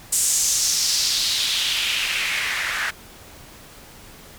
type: noise with band-pass filter sweep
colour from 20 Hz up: white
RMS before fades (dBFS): -22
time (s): 0.12-2.91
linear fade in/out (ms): 10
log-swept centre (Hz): 8100 to 1600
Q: 2.6
effects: pink hiss -44 dBFS RMS until 4.38 s